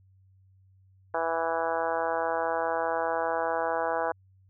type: harmonic tone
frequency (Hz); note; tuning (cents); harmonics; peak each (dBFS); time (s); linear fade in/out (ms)
164.81; E3; 0; 2 / 3 / 4 / 5 / 6 / 7 / 8 / 9 / 10; -42 / -32 / -31 / -32 / -34 / -38 / -40 / -37 / -42; 1.14-4.12; 5
effects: added 95 Hz sine -57 dBFS peak until 4.49 s